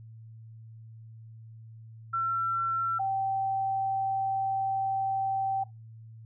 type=tone pair in turn; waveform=sine; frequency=1351 / 775.9 Hz; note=E6 / G5; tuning=+42 / -18 cents; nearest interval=minor seventh; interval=960 cents; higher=first; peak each=-26 dBFS; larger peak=neither; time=2.13-2.99 / 2.99-5.64 s; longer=second; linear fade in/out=10 ms; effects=noise-tail reverb RT60 0.2 s tail -18 dB re dry + added 112 Hz sine -45 dBFS peak until 6.25 s